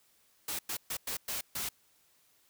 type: noise bursts at uneven times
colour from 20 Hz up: white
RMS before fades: -36 dBFS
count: 6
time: 0.48-0.59 / 0.69-0.77 / 0.9-0.97 / 1.07-1.17 / 1.28-1.41 / 1.55-1.69 s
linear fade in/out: 5 ms
effects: white hiss -68 dBFS RMS until 2.49 s